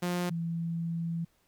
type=tone pair in turn; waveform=sawtooth / sine; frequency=177.1 / 167.16 Hz; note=F3 / E3; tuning=+24 / +24 cents; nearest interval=minor second; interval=100 cents; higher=first; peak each=-25 / -30 dBFS; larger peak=first; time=0.02-0.3 / 0.3-1.25 s; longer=second; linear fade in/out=10 ms; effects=pink hiss -70 dBFS RMS until 1.47 s